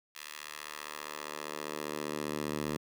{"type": "tone with high-pass filter sweep", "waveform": "10% pulse", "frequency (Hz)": 75.1, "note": "D2", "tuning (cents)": 39, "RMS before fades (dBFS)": -39, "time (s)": [0.15, 2.77], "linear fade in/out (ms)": 5, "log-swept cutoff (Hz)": [2100, 160], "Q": 0.79, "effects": []}